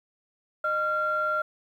sine tone pair together, 614.3 / 1379 Hz, D#5 / F6, -22 / -22 cents, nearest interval octave + major second, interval 1400 cents, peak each -29 / -24 dBFS, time 0.64-1.42 s, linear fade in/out 5 ms, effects tanh soft clip ceiling -17 dBFS + 10-bit

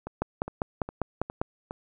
two click trains, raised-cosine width 1 ms, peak -12 / -21 dBFS, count 7 / 5, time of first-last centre 0.22-1.415 / 0.07-1.709 s, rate 5.02 / 2.44 Hz, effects none

